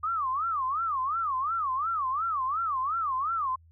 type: tone with vibrato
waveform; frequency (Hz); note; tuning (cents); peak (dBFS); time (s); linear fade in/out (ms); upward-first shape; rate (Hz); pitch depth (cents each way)
sine; 1184; D6; +14; -26; 0.03-3.56; 10; sine; 2.8; 250
effects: added 82 Hz sine -54 dBFS peak until 3.71 s